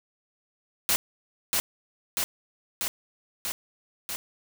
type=noise with echo; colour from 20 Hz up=white; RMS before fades=-23 dBFS; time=0.89-0.96 s; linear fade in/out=0 ms; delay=640 ms; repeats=5; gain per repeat=-2 dB; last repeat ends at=4.16 s; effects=none